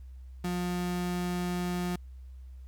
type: tone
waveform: 35% pulse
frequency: 177.7 Hz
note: F3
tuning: 30 cents sharp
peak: -28 dBFS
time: 0.44-1.96 s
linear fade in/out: 5 ms
effects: added 64 Hz sine -43 dBFS peak until 2.67 s + pink hiss -72 dBFS RMS until 2.67 s